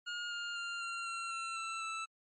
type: tone with pitch steps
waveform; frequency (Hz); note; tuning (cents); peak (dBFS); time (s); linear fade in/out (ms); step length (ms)
25% pulse; 1426 / 1410.4 / 1395 / 1379.8 / 1364.8 / 1349.9 / 1335.1 / 1320.6; F6 / F6 / F6 / F6 / F6 / E6 / E6 / E6; +36 / +17 / -2 / -21 / -40 / +41 / +22 / +3; -34; 0.06-2.06; 20; 250
effects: MP3 32 kbps